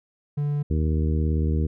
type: tone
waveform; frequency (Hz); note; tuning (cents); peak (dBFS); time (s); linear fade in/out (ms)
triangle; 145.8; D3; -12; -20; 0.37-0.63; 10
type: harmonic tone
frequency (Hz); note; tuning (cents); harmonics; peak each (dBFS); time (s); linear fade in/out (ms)
77.78; D#2; 0; 1 / 2 / 3 / 4 / 5 / 6; -21 / -27 / -31 / -33 / -35 / -37; 0.7-1.67; 10
effects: none